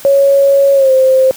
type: tone with pitch glide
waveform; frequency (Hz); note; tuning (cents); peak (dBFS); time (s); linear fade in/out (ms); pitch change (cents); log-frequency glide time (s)
sine; 554.4 to 524.2; C#5 to C5; 0 to +3; -5; 0.05-1.31; 0; -97; 0.74-0.92
effects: white hiss -33 dBFS RMS until 1.36 s + high-pass 80 Hz 12 dB/octave